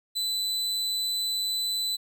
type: tone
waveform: 40% pulse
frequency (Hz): 4001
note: B7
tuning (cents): +22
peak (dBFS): -25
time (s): 0.15-1.97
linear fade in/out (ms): 20
effects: none